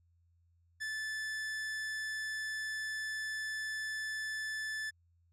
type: tone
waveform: 45% pulse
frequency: 1746 Hz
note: A6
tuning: 14 cents flat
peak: -36 dBFS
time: 0.8-4.91 s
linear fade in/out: 20 ms
effects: added 85 Hz sine -67 dBFS peak until 5.32 s + low-pass 9000 Hz 12 dB/octave